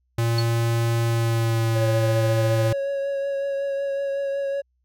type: tone with pitch glide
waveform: square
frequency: 116 to 113.74 Hz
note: A#2 to A#2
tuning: -8 to -42 cents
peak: -20 dBFS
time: 0.18-2.73 s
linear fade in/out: 5 ms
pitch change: -34 cents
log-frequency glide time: 1.05-1.64 s
type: tone with exponential decay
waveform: sine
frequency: 4391 Hz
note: C#8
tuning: 17 cents flat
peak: -21 dBFS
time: 0.38-0.46 s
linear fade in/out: 5 ms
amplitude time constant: 17 ms
type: tone with vibrato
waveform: triangle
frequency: 554.4 Hz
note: C#5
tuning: in tune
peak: -21 dBFS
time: 1.75-4.62 s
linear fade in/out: 20 ms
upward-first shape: triangle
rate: 5.4 Hz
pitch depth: 18 cents each way
effects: added 62 Hz sine -66 dBFS peak until 4.84 s